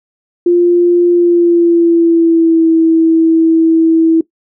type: tone with pitch glide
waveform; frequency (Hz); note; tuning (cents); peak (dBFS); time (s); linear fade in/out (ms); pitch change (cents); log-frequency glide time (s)
sine; 349.2 to 325.8; F4 to E4; 0 to -20; -5; 0.46-4.21; 5; -120; 1.11-2.68
effects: noise-tail reverb RT60 0.1 s tail -18 dB re dry